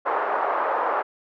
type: band-pass noise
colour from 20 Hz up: white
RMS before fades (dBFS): -24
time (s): 0.05-1.03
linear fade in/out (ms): 20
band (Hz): 470 to 1200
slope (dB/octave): 24
effects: none